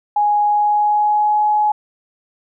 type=tone with pitch glide; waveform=sine; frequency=830.6 to 843.2 Hz; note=G#5 to G#5; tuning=0 to +26 cents; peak=-12 dBFS; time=0.16-1.72 s; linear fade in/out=5 ms; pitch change=+26 cents; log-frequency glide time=0.42-1.41 s; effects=none